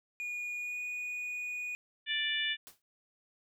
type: tone with pitch glide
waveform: triangle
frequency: 2444 to 2464 Hz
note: D#7 to D#7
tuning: -32 to -17 cents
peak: -34 dBFS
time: 0.2-1.75 s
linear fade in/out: 0 ms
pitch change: +15 cents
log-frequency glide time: 0.57-0.79 s
type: harmonic tone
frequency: 587.3 Hz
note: D5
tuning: in tune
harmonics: 3 / 4 / 5 / 6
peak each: -35 / -37 / -35 / -36 dBFS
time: 2.06-2.57 s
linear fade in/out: 50 ms
type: noise with exponential decay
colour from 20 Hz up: white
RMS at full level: -47 dBFS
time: 2.67-2.82 s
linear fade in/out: 0 ms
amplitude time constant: 31 ms
effects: none